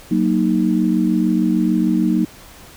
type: chord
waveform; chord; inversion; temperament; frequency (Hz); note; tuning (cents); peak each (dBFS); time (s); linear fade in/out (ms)
sine; D# minor; first; just; 186.68 / 233.3 / 311.1; F#3 / A#3 / D#4; +16 / +2 / 0; -18; 0.11-2.25; 5
effects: pink hiss -42 dBFS RMS until 2.76 s